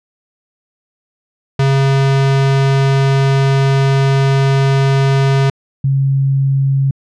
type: tone pair in turn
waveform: square / sine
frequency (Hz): 136.3 / 136.3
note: C#3 / C#3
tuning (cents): -29 / -29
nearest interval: unison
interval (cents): 0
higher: neither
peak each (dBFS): -10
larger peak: neither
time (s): 1.59-5.5 / 5.84-6.91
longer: first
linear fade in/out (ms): 5
effects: low-pass 5000 Hz 12 dB/octave